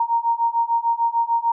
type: beating tone pair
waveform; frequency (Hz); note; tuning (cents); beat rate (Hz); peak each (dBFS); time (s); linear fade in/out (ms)
sine; 926 / 932.7; A#5 / A#5; -12 / +1; 6.7; -21 / -20; 0-1.52; 5
effects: none